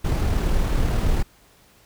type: noise with amplitude modulation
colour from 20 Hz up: brown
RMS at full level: -19 dBFS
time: 0.04-1.23 s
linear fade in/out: 10 ms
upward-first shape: sine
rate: 38.2 Hz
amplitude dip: 25%
effects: pink hiss -55 dBFS RMS until 1.85 s